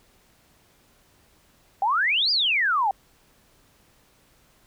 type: exponential two-way sweep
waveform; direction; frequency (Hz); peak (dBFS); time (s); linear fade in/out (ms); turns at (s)
sine; up then down; 754 to 5000 to 754; -19; 1.82-2.91; 2; 2.31
effects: pink hiss -60 dBFS RMS until 4.66 s